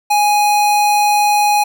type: tone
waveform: square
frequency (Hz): 830.6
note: G#5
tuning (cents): 0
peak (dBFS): -11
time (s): 0.1-1.64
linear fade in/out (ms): 10
effects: none

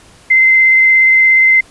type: tone with vibrato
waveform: sine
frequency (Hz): 2071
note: C7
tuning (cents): -18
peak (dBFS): -5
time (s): 0.3-1.61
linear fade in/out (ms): 10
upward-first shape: sine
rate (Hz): 17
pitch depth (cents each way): 9
effects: pink hiss -43 dBFS RMS until 1.7 s + resampled to 24000 Hz

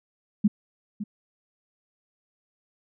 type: tone with echo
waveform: sine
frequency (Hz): 207.7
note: G#3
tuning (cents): 0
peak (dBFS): -15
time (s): 0.44-0.48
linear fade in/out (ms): 10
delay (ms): 560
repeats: 1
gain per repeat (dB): -13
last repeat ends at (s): 1.04
effects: none

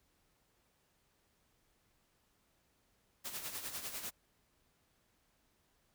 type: noise with tremolo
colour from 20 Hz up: white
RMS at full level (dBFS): -41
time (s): 3.24-4.11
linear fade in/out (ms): 20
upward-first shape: sine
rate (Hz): 10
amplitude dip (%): 60
effects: pink hiss -75 dBFS RMS until 5.94 s

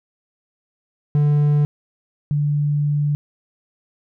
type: tone pair in turn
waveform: triangle / sine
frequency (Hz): 147.1 / 146.55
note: D3 / D3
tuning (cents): +3 / -3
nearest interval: unison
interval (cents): 6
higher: first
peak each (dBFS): -11 / -16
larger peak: first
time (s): 1.15-1.65 / 2.31-3.15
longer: second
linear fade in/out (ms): 0
effects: none

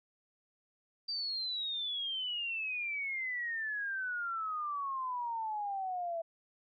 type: exponential sweep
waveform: sine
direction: down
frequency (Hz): 4699 to 657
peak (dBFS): -34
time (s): 1.08-6.22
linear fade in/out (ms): 10
effects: none

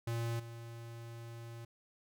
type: tone with level steps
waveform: square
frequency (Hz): 116.3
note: A#2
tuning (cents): -4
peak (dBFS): -35 / -46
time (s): 0.07-1.65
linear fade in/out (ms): 5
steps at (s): 0.39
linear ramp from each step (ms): 10
effects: none

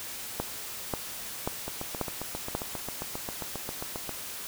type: two click trains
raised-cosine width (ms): 1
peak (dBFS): -20 / -14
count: 19 / 5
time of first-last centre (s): 1.68-4.093 / 0.4-2.551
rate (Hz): 7.46 / 1.86
effects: white hiss -39 dBFS RMS until 4.47 s

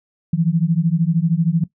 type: beating tone pair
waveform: sine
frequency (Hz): 160 / 173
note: D#3 / F3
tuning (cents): +49 / -16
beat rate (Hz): 13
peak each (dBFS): -17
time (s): 0.33-1.64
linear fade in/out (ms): 5
effects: noise-tail reverb RT60 0.1 s tail -17 dB re dry

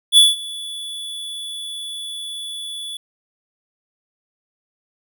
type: tone with ADSR envelope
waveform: square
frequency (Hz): 3437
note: A7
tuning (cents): -41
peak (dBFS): -6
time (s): 0.12-2.97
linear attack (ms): 54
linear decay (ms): 180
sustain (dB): -22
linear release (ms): 3
effects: none

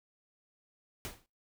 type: noise with exponential decay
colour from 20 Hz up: pink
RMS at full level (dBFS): -37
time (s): 1.05-1.26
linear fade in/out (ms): 0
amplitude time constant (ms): 45
effects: noise-tail reverb RT60 0.3 s tail -25 dB re dry

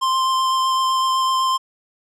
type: tone with vibrato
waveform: square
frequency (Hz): 1047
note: C6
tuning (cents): +1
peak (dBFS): -17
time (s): 0.01-1.58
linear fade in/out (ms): 20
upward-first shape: sine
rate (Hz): 7.9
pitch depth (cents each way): 10
effects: low-pass 8000 Hz 12 dB/octave

